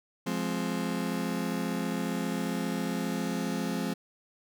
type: chord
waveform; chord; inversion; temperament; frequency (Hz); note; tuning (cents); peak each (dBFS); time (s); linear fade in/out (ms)
35% pulse; F minor; none; just; 174.61 / 209.5 / 261.9; F3 / Ab3 / C4; 0 / +15 / +2; -32; 0.26-3.94; 10
effects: none